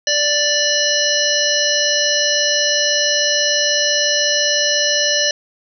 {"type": "harmonic tone", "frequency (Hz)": 587.3, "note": "D5", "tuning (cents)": 0, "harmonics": [1, 3, 5, 7, 9, 10], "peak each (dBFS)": [-21, -21, -21, -21, -21, -21], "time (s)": [0.07, 5.31], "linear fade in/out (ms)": 2, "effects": []}